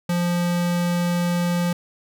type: tone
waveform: square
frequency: 174.61 Hz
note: F3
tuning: in tune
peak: -20 dBFS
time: 0.09-1.73 s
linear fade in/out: 5 ms
effects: none